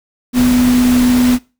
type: tone in noise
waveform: sine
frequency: 248 Hz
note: B3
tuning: 7 cents sharp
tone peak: -8 dBFS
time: 0.33-1.39 s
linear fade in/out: 50 ms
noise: pink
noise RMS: -21 dBFS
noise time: 0.33-1.39 s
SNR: +10 dB
effects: noise-tail reverb RT60 0.3 s tail -21 dB re dry